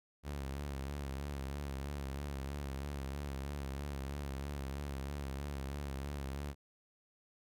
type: tone with vibrato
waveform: sawtooth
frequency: 69.7 Hz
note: C#2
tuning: 10 cents sharp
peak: -35 dBFS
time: 0.23-6.55 s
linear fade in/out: 50 ms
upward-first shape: sine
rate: 3.1 Hz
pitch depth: 66 cents each way
effects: none